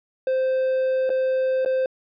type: tone with dropouts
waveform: triangle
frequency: 521 Hz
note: C5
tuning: 7 cents flat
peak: -17 dBFS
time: 0.27-1.86 s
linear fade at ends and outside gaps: 2 ms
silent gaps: 1.094-1.101 / 1.649-1.659 s
effects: resampled to 11025 Hz